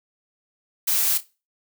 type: noise with echo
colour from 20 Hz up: blue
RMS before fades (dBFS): -21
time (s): 0.87-1.18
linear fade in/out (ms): 10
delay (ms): 29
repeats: 2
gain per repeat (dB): -14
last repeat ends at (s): 1.238
effects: noise-tail reverb RT60 0.3 s tail -20 dB re dry